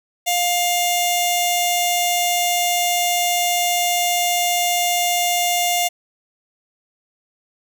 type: tone with notch filter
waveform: 15% pulse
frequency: 705 Hz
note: F5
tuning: 16 cents sharp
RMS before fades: -19 dBFS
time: 0.26-5.89 s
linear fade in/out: 20 ms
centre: 1400 Hz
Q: 0.54
effects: none